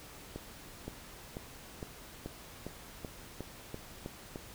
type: accelerating click train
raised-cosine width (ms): 2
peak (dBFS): -26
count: 11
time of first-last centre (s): 0.36-4.359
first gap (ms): 520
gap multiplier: 0.94
effects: pink hiss -51 dBFS RMS until 4.54 s